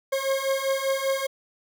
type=beating tone pair; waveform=40% pulse; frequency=537 / 542.1 Hz; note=C5 / C#5; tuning=+45 / -39 cents; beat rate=5.1 Hz; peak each=-26 / -25 dBFS; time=0.12-1.27 s; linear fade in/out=10 ms; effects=none